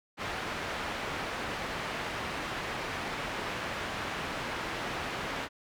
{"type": "low-pass noise", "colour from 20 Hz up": "white", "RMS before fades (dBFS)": -36, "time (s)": [0.17, 5.49], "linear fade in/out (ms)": 50, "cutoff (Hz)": 2000, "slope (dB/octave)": 12, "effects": []}